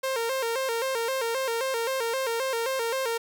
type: tone with vibrato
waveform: sawtooth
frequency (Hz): 493.9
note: B4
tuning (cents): 0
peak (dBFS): -22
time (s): 0.03-3.18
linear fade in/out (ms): 10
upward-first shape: square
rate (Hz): 3.8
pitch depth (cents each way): 120
effects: 9-bit